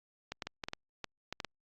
clicks, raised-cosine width 0.2 ms, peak -20 dBFS, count 10, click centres 0.32 / 0.422 / 0.47 / 0.638 / 0.685 / 0.734 / 1.043 / 1.326 / 1.402 / 1.447 s, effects low-pass 6000 Hz 12 dB/octave + Opus 48 kbps

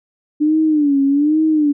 sine tone with vibrato, 294.7 Hz, D4, 6 cents sharp, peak -11 dBFS, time 0.4-1.73 s, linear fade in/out 20 ms, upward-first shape sine, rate 1.2 Hz, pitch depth 120 cents each way, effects none

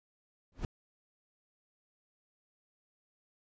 brown noise with exponential growth, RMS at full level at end -31 dBFS, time 0.52-0.65 s, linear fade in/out 2 ms, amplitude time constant 27 ms, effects resampled to 16000 Hz

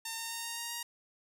5% pulse tone with pitch steps, 909 / 915.3 / 921.7 / 928.1 / 934.6 / 941.1 Hz, A#5 / A#5 / A#5 / A#5 / A#5 / A#5, -44 / -32 / -20 / -8 / +4 / +16 cents, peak -25 dBFS, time 0.05-0.83 s, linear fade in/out 5 ms, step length 130 ms, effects none

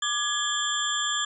sine tone cluster, 1187 / 1679 / 3182 / 3433 / 7230 Hz, D6 / G#6 / G7 / A7 / A8, +18 / +18 / +25 / -43 / +46 cents, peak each -31 dBFS, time 0.02-1.25 s, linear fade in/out 5 ms, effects none

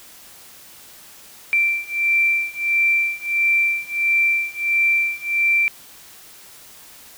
sine beating tone pair, 2349 / 2350.5 Hz, D7 / D7, 0 / +1 cents, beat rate 1.5 Hz, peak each -20 / -19 dBFS, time 1.53-5.68 s, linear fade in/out 0 ms, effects white hiss -44 dBFS RMS until 7.17 s

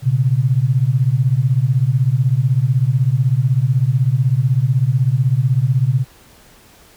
sine beating tone pair, 120.7 / 136.7 Hz, B2 / C#3, -39 / -24 cents, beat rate 16 Hz, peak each -15 dBFS, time 0.02-6.05 s, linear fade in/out 50 ms, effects pink hiss -47 dBFS RMS until 6.96 s

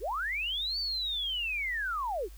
sine linear two-way sweep, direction up then down, 311.1 to 4600 to 311.1 Hz, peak -30 dBFS, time 0-2.29 s, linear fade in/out 50 ms, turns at 0.79 s, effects added 50 Hz sine -45 dBFS peak until 2.37 s + white hiss -59 dBFS RMS until 2.37 s

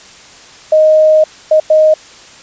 sine tone bursts at uneven times, 622.3 Hz, D#5, in tune, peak -4 dBFS, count 3, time 0.72-1.24 / 1.51-1.6 / 1.7-1.94 s, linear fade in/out 5 ms, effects white hiss -37 dBFS RMS until 2.42 s + resampled to 16000 Hz

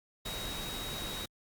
sine tone in noise, 3800 Hz, A#7, 33 cents sharp, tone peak -41 dBFS, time 0.25-1.26 s, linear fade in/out 10 ms, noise pink, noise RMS -40 dBFS, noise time 0.25-1.26 s, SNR -4 dB, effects Opus 48 kbps

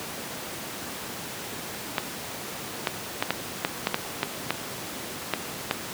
clicks, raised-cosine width 0.3 ms, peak -6 dBFS, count 11, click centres 1.982 / 2.872 / 3.225 / 3.306 / 3.649 / 3.871 / 3.944 / 4.231 / 4.506 / 5.337 / 5.711 s, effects pink hiss -35 dBFS RMS until 5.93 s + high-pass 150 Hz 12 dB/octave

